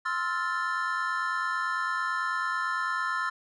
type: chord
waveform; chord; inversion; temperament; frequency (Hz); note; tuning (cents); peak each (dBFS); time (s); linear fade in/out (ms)
triangle; F major seventh; second; equal with one note detuned; 1046.5 / 1307.9 / 1396.9 / 1760; C6 / E6 / F6 / A6; 0 / -14 / 0 / 0; -31; 0.05-3.3; 10
effects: resampled to 22050 Hz